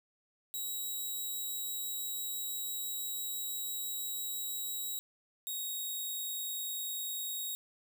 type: tone pair in turn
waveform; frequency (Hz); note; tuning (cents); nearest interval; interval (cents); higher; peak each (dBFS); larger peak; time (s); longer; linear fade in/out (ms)
5% pulse; 3858 / 3770; B7 / A#7; -41 / +19; unison; 40; first; -28; neither; 0.54-4.99 / 5.47-7.55; first; 0
effects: none